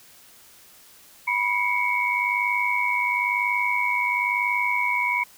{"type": "tone cluster", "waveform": "sine", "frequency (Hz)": [980, 2170, 2271], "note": ["B5", "C#7", "C#7"], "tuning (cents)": [-14, -37, 41], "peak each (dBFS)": -25, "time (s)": [1.27, 5.24], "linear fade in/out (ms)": 10, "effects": ["white hiss -51 dBFS RMS until 5.37 s"]}